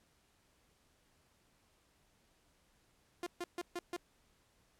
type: tone bursts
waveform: sawtooth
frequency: 350.3 Hz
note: F4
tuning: 5 cents sharp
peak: -34 dBFS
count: 5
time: 3.23-3.965 s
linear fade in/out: 2 ms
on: 35 ms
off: 140 ms
effects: pink hiss -72 dBFS RMS until 4.79 s + low-pass 12000 Hz 12 dB/octave